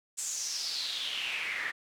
pink noise with band-pass filter sweep, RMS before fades -35 dBFS, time 0.17-1.72 s, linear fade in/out 20 ms, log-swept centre 7700 to 1800 Hz, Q 5.6, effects none

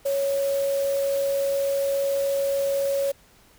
sine tone in noise, 554.4 Hz, C#5, in tune, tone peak -21 dBFS, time 0.05-3.12 s, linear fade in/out 10 ms, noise white, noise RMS -38 dBFS, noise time 0.05-3.12 s, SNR +14 dB, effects pink hiss -56 dBFS RMS until 3.58 s

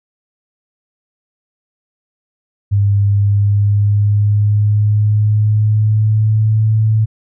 sine tone with pitch glide, 100.9 to 109.4 Hz, G#2 to A2, -49 to -9 cents, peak -9 dBFS, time 2.71-7.06 s, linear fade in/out 20 ms, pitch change +140 cents, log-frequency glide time 3.06-6.72 s, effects none

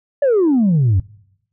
sine exponential sweep, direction down, 592 to 87.31 Hz, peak -9 dBFS, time 0.22-1 s, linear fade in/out 5 ms, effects noise-tail reverb RT60 0.8 s tail -25 dB re dry + tanh soft clip ceiling -9 dBFS

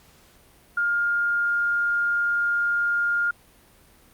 sine tone, 1411 Hz, F6, 17 cents sharp, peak -20 dBFS, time 0.77-3.31 s, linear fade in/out 5 ms, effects pink hiss -55 dBFS RMS until 4.13 s + Opus 48 kbps

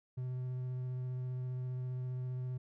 triangle tone with vibrato, 126.9 Hz, B2, 47 cents sharp, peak -34 dBFS, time 0.17-2.58 s, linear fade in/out 10 ms, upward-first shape sine, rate 15 Hz, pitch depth 10 cents each way, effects none

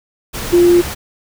sine tone in noise, 349.2 Hz, F4, in tune, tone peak -6 dBFS, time 0.52-0.82 s, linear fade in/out 20 ms, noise pink, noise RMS -24 dBFS, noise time 0.33-0.95 s, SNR +15 dB, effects none

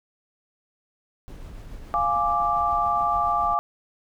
brown noise with tremolo, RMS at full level -38 dBFS, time 1.28-3.54 s, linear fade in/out 0 ms, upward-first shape triangle, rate 7.1 Hz, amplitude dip 30%
sine chord, D diminished, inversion first, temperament equal, 698.5 / 830.6 / 1174.7 Hz, F5 / Ab5 / D6, 0 / 0 / 0 cents, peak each -26 / -26 / -22 dBFS, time 1.94-3.59 s, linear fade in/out 0 ms
effects none

